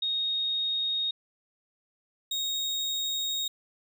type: tone pair in turn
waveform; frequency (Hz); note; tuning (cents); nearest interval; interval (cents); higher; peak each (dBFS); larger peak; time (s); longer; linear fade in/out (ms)
sine / 35% pulse; 3729 / 3748; A#7 / A#7; 0 / +9; unison; 9; second; -26; neither; 0.02-1.11 / 2.31-3.48; second; 5
effects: none